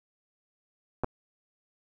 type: clicks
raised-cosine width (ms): 1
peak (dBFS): -15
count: 2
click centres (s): 1.036 / 1.044
effects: none